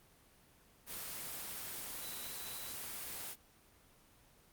sine tone in noise, 3951 Hz, B7, in tune, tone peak -50 dBFS, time 1.99-2.76 s, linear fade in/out 50 ms, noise white, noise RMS -44 dBFS, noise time 0.86-3.36 s, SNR -9 dB, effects pink hiss -65 dBFS RMS until 4.52 s + Opus 24 kbps

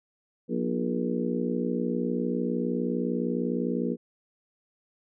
harmonic tone with a mistuned harmonic, 59.9 Hz, A#1, 48 cents sharp, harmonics 3 / 4 / 5 / 6 / 7 / 8, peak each -32 / -29 / -36 / -35 / -34 / -34 dBFS, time 0.48-3.97 s, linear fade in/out 50 ms, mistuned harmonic 6, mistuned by -63 cents, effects none

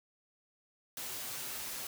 white noise with comb filter, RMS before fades -41 dBFS, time 0.97-1.87 s, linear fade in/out 2 ms, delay 7.9 ms, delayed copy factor +0.5, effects none

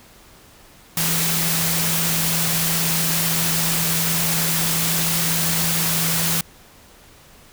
sine tone in noise, 164.81 Hz, E3, in tune, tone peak -25 dBFS, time 0.97-6.41 s, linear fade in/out 2 ms, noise white, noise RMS -21 dBFS, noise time 0.97-6.41 s, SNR -7 dB, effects pink hiss -48 dBFS RMS until 7.52 s

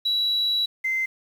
sine tone pair in turn, 3915 / 2074 Hz, B7 / C7, -16 / -16 cents, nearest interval major seventh, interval 1100 cents, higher first, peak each -19 / -21 dBFS, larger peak first, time 0.05-0.66 / 0.84-1.06 s, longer first, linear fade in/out 10 ms, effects tanh soft clip ceiling -16 dBFS + 8-bit

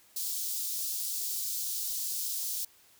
white high-pass noise, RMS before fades -34 dBFS, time 0.16-2.65 s, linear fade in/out 5 ms, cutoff 4200 Hz, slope 24 dB/octave, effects white hiss -61 dBFS RMS until 2.99 s

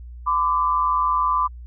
sine tone pair together, 1013 / 1172.9 Hz, B5 / D6, +44 / -3 cents, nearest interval minor third, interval 253 cents, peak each -20 dBFS, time 0.26-1.48 s, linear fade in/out 20 ms, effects added 60 Hz sine -35 dBFS peak until 1.66 s

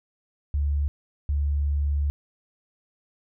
sine tone pair in turn, 72 / 72 Hz, D2 / D2, -34 / -34 cents, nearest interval unison, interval 0 cents, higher neither, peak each -21 dBFS, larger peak neither, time 0.54-0.88 / 1.29-2.1 s, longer second, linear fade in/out 0 ms, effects none

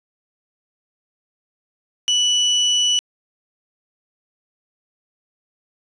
35% pulse tone, 2960 Hz, F#7, in tune, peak -13 dBFS, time 2.08-2.99 s, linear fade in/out 0 ms, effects resampled to 24000 Hz + 8-bit

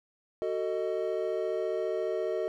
triangle chord, D# diminished, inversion first, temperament just, 373.4 / 448 / 622.3 Hz, F#4 / A4 / D#5, +16 / +31 / 0 cents, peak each -31 dBFS, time 0.42-2.48 s, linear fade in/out 0 ms, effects none

